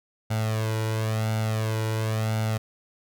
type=tone with flanger; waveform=sawtooth; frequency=110 Hz; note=A2; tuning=in tune; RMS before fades=-26 dBFS; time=0.3-2.58 s; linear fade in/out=10 ms; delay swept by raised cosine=1.4 to 2.08 ms; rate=0.96 Hz; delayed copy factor=+0.7; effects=none